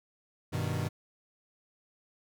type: chord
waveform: 40% pulse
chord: G augmented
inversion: none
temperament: equal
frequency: 98 / 123.47 / 155.56 Hz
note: G2 / B2 / D#3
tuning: 0 / 0 / 0 cents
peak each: -34 dBFS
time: 0.52-0.89 s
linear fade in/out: 20 ms
effects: none